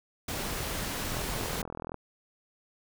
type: noise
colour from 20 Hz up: pink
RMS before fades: -34 dBFS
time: 0.28-1.62 s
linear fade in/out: 5 ms
type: click train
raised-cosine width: 1 ms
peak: -23 dBFS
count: 35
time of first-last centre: 1.12-1.943 s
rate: 41.3 Hz
effects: none